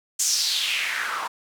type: noise with band-pass filter sweep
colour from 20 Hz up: white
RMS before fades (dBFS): -25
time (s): 0.19-1.28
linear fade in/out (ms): 10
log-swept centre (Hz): 7200 to 1000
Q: 3.5
effects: none